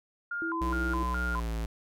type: tone with vibrato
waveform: sine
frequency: 1200 Hz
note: D6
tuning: 37 cents sharp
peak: -31 dBFS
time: 0.31-1.4 s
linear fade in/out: 5 ms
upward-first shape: square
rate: 2.4 Hz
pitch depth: 280 cents each way
type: tone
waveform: sine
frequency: 329.6 Hz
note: E4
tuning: in tune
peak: -33 dBFS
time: 0.42-1.03 s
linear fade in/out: 0 ms
type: tone with pitch glide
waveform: square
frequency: 61.74 to 55.64 Hz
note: B1 to A1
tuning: 0 to +20 cents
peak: -31 dBFS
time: 0.61-1.66 s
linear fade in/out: 5 ms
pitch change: -180 cents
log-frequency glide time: 1.24-1.51 s
effects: none